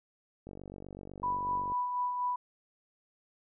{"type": "click train", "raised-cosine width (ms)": 2, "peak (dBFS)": -32, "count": 61, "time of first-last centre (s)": [0.47, 1.72], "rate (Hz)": 48}
{"type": "tone with tremolo", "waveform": "sine", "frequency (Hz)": 987.8, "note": "B5", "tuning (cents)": 0, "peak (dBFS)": -28, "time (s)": [1.23, 2.36], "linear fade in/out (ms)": 5, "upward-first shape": "sine", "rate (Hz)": 4.1, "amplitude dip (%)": 40}
{"effects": []}